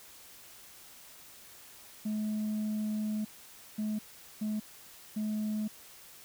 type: tone bursts at uneven times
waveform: sine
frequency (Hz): 213.6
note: G#3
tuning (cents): +49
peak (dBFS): -28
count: 4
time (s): 2.05-3.25 / 3.78-3.99 / 4.41-4.6 / 5.16-5.68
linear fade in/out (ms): 10
effects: tanh soft clip ceiling -29 dBFS + white hiss -53 dBFS RMS until 6.24 s